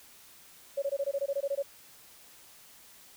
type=tone bursts; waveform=sine; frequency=558 Hz; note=C#5; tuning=11 cents sharp; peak=-27 dBFS; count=12; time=0.77-1.626 s; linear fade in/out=10 ms; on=53 ms; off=20 ms; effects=white hiss -55 dBFS RMS until 3.16 s